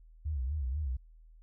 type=tone with vibrato; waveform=sine; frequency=69.3 Hz; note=C#2; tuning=in tune; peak=-31 dBFS; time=0.25-0.97 s; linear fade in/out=10 ms; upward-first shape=sine; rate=4.1 Hz; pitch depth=200 cents each way; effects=noise-tail reverb RT60 0.2 s tail -24 dB re dry + added 40 Hz sine -53 dBFS peak until 1.42 s